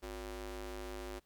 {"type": "ring-modulated tone", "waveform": "sawtooth", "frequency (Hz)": 207.3, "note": "G#3", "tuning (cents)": -3, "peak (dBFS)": -35, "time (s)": [0.02, 1.2], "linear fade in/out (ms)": 20, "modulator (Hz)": 154, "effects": ["pink hiss -75 dBFS RMS until 1.25 s"]}